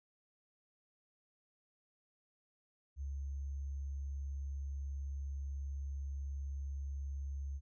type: tone with sample-and-hold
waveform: sine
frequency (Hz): 69.3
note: C#2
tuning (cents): 0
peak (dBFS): -38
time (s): 2.96-7.61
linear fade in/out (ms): 50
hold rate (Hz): 6300
effects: resampled to 16000 Hz